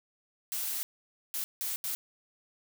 blue noise bursts at uneven times, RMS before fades -34 dBFS, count 4, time 0.52-0.83 / 1.34-1.44 / 1.61-1.76 / 1.84-1.95 s, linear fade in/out 0 ms, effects none

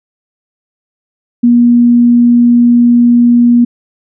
sine tone, 239.5 Hz, A#3, 47 cents sharp, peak -3 dBFS, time 1.43-3.65 s, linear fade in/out 10 ms, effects none

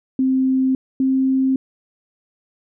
sine tone pair in turn, 262 / 264.3 Hz, C4 / C4, +2 / +18 cents, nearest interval unison, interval 16 cents, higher second, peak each -14 dBFS, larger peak neither, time 0.19-0.75 / 1-1.56 s, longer neither, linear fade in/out 2 ms, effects none

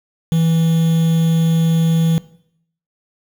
triangle tone with quantisation, 163.9 Hz, E3, 10 cents flat, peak -10 dBFS, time 0.32-2.18 s, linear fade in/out 0 ms, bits 5, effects noise-tail reverb RT60 0.7 s tail -19 dB re dry

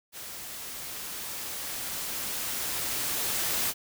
white noise with level ramp, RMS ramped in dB -41 to -28 dBFS, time 0.12-3.74 s, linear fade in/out 50 ms, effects none

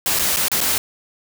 white noise with dropouts, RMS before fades -19 dBFS, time 0.06-0.78 s, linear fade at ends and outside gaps 1 ms, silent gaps 0.189-0.194 / 0.362-0.369 / 0.483-0.516 / 0.605-0.612 s, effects none

